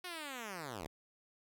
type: linear sweep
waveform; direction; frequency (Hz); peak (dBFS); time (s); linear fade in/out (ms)
5% pulse; down; 370 to 65.41; -31; 0.04-0.87; 5
effects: none